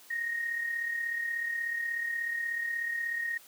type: tone with amplitude modulation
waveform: sine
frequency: 1864.7 Hz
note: A#6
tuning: in tune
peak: -28 dBFS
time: 0.1-3.38 s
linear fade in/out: 10 ms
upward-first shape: sine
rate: 36.5 Hz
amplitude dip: 50%
effects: white hiss -55 dBFS RMS until 3.47 s + high-pass 200 Hz 12 dB/octave